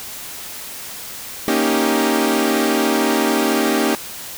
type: chord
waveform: sawtooth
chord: Eb dominant seventh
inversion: second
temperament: equal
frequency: 233.1 / 277.2 / 311.1 / 392 Hz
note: Bb3 / Db4 / Eb4 / G4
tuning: 0 / 0 / 0 / 0 cents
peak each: -17 dBFS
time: 1.48-3.95 s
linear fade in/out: 0 ms
effects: white hiss -32 dBFS RMS until 4.37 s